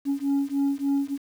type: beating tone pair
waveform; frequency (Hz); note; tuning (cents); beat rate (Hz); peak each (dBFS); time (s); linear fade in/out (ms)
sine; 277.2 / 280.6; C#4 / C#4; 0 / +21; 3.4; -23; 0.05-1.18; 50
effects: tanh soft clip ceiling -19 dBFS + 8-bit